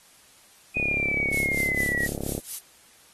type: exponential sweep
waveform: sine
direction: down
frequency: 2489 to 1900 Hz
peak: -23 dBFS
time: 0.76-2.06 s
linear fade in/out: 5 ms
type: click train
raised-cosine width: 2 ms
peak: -18 dBFS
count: 57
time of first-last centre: 0.77-2.379 s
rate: 34.8 Hz
type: noise with tremolo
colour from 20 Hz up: violet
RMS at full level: -28 dBFS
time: 1.32-2.59 s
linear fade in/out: 5 ms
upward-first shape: triangle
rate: 4.3 Hz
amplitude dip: 95%
effects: white hiss -55 dBFS RMS until 3.13 s + AAC 32 kbps

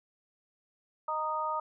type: harmonic tone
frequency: 310 Hz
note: D#4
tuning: 6 cents flat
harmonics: 2 / 3 / 4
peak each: -38 / -33 / -33 dBFS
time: 1.08-1.6 s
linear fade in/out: 5 ms
effects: none

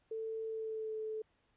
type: tone with pitch glide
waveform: sine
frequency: 444.4 to 435.8 Hz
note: A4 to A4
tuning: +17 to -17 cents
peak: -37 dBFS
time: 0.11-1.22 s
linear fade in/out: 5 ms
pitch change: -34 cents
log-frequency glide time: 0.48-0.96 s
effects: pink hiss -75 dBFS RMS until 1.56 s + resampled to 8000 Hz

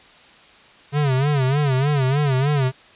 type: tone with vibrato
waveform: square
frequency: 138.59 Hz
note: C#3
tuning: in tune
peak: -17 dBFS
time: 0.92-2.72 s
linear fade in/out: 50 ms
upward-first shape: sine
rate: 3.3 Hz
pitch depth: 130 cents each way
effects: white hiss -48 dBFS RMS until 2.95 s + resampled to 8000 Hz

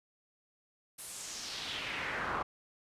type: noise with band-pass filter sweep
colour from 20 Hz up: brown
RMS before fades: -39 dBFS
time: 0.98-2.43 s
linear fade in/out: 10 ms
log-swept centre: 11000 to 1100 Hz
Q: 2.2
effects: resampled to 32000 Hz

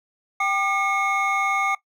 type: tone cluster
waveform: triangle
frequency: 783 / 1200 / 2177 Hz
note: G5 / D6 / C#7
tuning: -2 / +37 / -32 cents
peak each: -23 / -22 / -22 dBFS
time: 0.4-1.75 s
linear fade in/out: 5 ms
effects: noise-tail reverb RT60 0.1 s tail -18 dB re dry

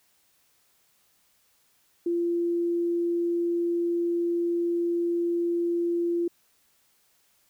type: tone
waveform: sine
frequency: 343.3 Hz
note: F4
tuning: 30 cents flat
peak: -23 dBFS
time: 2.06-6.28 s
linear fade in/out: 5 ms
effects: white hiss -66 dBFS RMS until 7.49 s

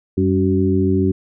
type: harmonic tone with a mistuned harmonic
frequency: 94.1 Hz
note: F#2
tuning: 30 cents sharp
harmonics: 1 / 2 / 3 / 4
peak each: -19 / -19 / -19 / -19 dBFS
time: 0.17-1.12 s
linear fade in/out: 10 ms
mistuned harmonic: 2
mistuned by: +61 cents
effects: none

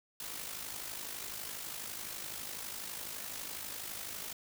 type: noise with amplitude modulation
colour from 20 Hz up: white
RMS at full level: -40 dBFS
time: 0.2-4.33 s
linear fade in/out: 2 ms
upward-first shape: sine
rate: 52 Hz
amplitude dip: 55%
effects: none

